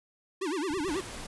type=tone with vibrato; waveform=square; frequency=336.7 Hz; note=E4; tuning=37 cents sharp; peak=-30 dBFS; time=0.41-1.01 s; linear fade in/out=10 ms; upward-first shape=sine; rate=9.2 Hz; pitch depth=280 cents each way
type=clicks; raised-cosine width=5 ms; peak=-35 dBFS; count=6; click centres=0.707 / 0.738 / 0.774 / 0.805 / 0.848 / 0.889 s
type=noise; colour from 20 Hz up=pink; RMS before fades=-41 dBFS; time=0.87-1.27 s; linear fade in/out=10 ms
effects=resampled to 24000 Hz